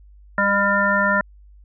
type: harmonic tone with a mistuned harmonic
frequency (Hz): 199.7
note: G3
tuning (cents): +32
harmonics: 1 / 3 / 5 / 7 / 9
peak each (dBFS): -24 / -23 / -23 / -20 / -21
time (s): 0.38-1.21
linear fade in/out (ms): 2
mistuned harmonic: 3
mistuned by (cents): +21
effects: added 50 Hz sine -44 dBFS peak until 1.64 s